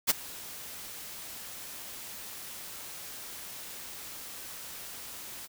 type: noise with ADSR envelope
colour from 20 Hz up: white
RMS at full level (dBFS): -21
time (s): 0.07-5.48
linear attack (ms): 33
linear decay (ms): 17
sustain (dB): -22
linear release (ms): 35
effects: none